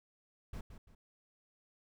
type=noise with echo; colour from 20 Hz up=brown; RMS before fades=-42 dBFS; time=0.53-0.61 s; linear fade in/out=5 ms; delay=170 ms; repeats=2; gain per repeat=-9 dB; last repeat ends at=0.95 s; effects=none